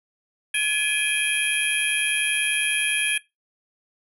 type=tone cluster; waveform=sine; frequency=1700 / 2389 / 2539 / 3239 / 10770 Hz; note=G#6 / D7 / D#7 / G#7 / E9; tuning=+40 / +29 / +34 / -44 / +36 cents; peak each=-26 dBFS; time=0.54-3.18 s; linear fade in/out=5 ms; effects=noise-tail reverb RT60 0.2 s tail -21 dB re dry + tanh soft clip ceiling -14 dBFS